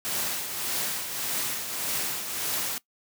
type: noise with tremolo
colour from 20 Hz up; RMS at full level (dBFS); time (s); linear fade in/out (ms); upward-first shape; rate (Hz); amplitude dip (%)
white; -28; 0.05-2.78; 0; triangle; 1.7; 55
effects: noise-tail reverb RT60 0.1 s tail -19 dB re dry + high-pass 100 Hz 12 dB/octave